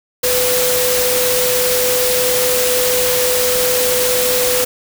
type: tone in noise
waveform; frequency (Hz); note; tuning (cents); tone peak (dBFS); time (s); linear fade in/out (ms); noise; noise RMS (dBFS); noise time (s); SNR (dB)
sine; 500; B4; +21; -16; 0.23-4.65; 10; white; -17; 0.23-4.65; -2
effects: none